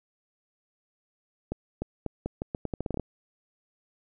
accelerating click train, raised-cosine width 2 ms, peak -17 dBFS, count 14, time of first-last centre 1.52-2.997 s, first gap 300 ms, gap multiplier 0.81, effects none

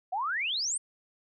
sine exponential sweep, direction up, 700 to 9100 Hz, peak -28 dBFS, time 0.12-0.78 s, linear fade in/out 10 ms, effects none

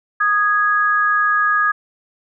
sine tone pair together, 1238.4 / 1661.2 Hz, D#6 / G#6, -9 / 0 cents, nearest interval perfect fourth, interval 509 cents, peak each -16 dBFS, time 0.2-1.72 s, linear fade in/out 10 ms, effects none

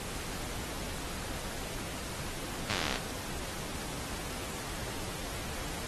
slowing click train, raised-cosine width 0.2 ms, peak -14 dBFS, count 22, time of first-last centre 2.7-2.958 s, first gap 9 ms, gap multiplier 1.03, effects pink hiss -40 dBFS RMS until 5.87 s + AAC 32 kbps

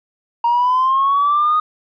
triangle linear sweep, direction up, 934 to 1244.5 Hz, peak -9 dBFS, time 0.44-1.6 s, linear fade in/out 5 ms, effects tanh soft clip ceiling -9 dBFS + resampled to 11025 Hz

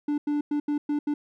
triangle tone bursts at uneven times, 293.7 Hz, D4, in tune, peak -21 dBFS, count 6, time 0.08-0.18 / 0.27-0.41 / 0.51-0.6 / 0.68-0.78 / 0.89-0.99 / 1.07-1.14 s, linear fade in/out 5 ms, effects none

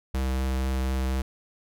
square tone with vibrato, 65.41 Hz, C2, in tune, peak -25 dBFS, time 0.14-1.22 s, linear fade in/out 5 ms, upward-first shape triangle, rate 4.1 Hz, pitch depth 11 cents each way, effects none

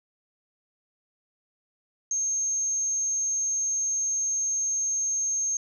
sine tone, 6410 Hz, G8, 38 cents sharp, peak -24 dBFS, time 2.11-5.57 s, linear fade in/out 2 ms, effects none

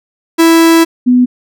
45% pulse / sine tone pair in turn, 329.6 / 248.5 Hz, E4 / B3, 0 / +11 cents, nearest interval perfect fourth, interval 489 cents, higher first, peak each -4 dBFS, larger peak neither, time 0.38-0.85 / 1.06-1.26 s, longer first, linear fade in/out 20 ms, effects none

